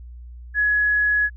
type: tone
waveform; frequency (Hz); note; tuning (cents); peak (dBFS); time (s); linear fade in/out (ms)
sine; 1684; G#6; +24; -16; 0.54-1.3; 50
effects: added 60 Hz sine -36 dBFS peak until 1.36 s